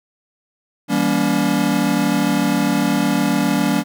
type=chord; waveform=square; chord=E diminished seventh; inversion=none; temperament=just; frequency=164.81 / 197.78 / 237.3 / 284.8 Hz; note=E3 / G3 / Bb3 / Db4; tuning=0 / +16 / +31 / +47 cents; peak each=-25 / -21 / -22 / -20 dBFS; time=0.88-3.84 s; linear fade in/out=50 ms; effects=none